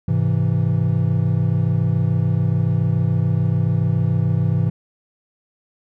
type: chord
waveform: triangle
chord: Ab augmented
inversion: none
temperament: equal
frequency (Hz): 103.83 / 130.81 / 164.81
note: Ab2 / C3 / E3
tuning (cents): 0 / 0 / 0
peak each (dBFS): -18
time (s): 0.08-4.7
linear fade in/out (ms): 5
effects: none